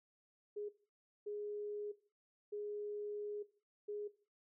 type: tone bursts at uneven times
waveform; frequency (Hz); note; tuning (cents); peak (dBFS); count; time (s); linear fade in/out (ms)
sine; 415.3; G#4; 0; -40; 4; 0.56-0.69 / 1.26-1.92 / 2.52-3.43 / 3.88-4.08; 10
effects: noise-tail reverb RT60 0.4 s tail -17 dB re dry